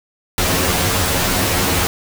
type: noise with comb filter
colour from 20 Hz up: pink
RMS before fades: -17 dBFS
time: 0.38-1.87 s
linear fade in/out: 0 ms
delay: 11 ms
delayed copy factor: +1
effects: none